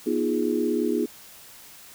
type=chord; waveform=sine; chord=F half-diminished seventh; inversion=second; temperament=equal with one note detuned; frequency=242.6 / 311.1 / 349.2 / 415.3 Hz; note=Cb4 / Eb4 / F4 / Ab4; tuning=-31 / 0 / 0 / 0 cents; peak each=-27 dBFS; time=0.06-1.06 s; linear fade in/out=10 ms; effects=white hiss -47 dBFS RMS until 1.94 s